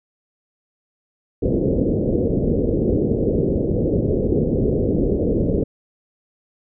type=low-pass noise; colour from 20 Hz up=white; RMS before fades=-19 dBFS; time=1.42-5.64 s; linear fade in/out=10 ms; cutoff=500 Hz; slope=48 dB/octave; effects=none